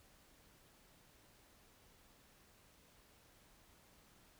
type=silence; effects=pink hiss -67 dBFS RMS until 4.39 s